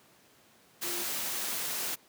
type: tone in noise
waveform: sine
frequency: 349.2 Hz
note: F4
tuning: in tune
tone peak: -41 dBFS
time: 0.83-1.04 s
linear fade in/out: 20 ms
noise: white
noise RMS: -34 dBFS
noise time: 0.81-1.96 s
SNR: -10 dB
effects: pink hiss -61 dBFS RMS until 2.08 s + high-pass 150 Hz 12 dB/octave